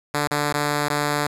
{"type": "tone with dropouts", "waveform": "5% pulse", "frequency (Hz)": 146.83, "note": "D3", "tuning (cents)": 0, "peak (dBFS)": -9, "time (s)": [0.14, 1.27], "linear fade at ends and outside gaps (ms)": 5, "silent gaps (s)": [[0.276, 0.31], [0.528, 0.539], [0.886, 0.899]], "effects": ["resampled to 32000 Hz", "7-bit"]}